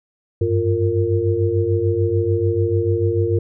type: tone cluster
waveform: sine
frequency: 95.1 / 101.9 / 348.8 / 459.8 Hz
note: F#2 / G#2 / F4 / A#4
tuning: +48 / -32 / -2 / -24 cents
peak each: -21 dBFS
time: 0.41-3.39 s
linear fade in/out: 5 ms
effects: none